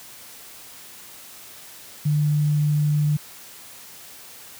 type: tone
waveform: sine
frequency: 148.9 Hz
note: D3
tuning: 24 cents sharp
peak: -17 dBFS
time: 2.05-3.17 s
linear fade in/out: 10 ms
effects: white hiss -43 dBFS RMS until 4.59 s + high-pass 60 Hz 12 dB/octave